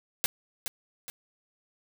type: noise with echo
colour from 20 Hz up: white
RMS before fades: -26 dBFS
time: 0.24-0.26 s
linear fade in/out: 0 ms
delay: 420 ms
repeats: 2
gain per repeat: -7 dB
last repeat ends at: 1.1 s
effects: none